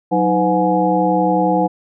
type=tone cluster; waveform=sine; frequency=183.6 / 314.6 / 506 / 728 / 839 Hz; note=F#3 / D#4 / B4 / F#5 / G#5; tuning=-13 / +19 / +42 / -28 / +17 cents; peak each=-19 dBFS; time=0.11-1.68 s; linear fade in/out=20 ms; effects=none